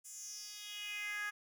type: tone with high-pass filter sweep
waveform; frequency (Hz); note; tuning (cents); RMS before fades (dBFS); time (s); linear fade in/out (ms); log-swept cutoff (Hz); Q
10% pulse; 415.3; G#4; 0; -44; 0.04-1.31; 20; 8300 to 1500; 4
effects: none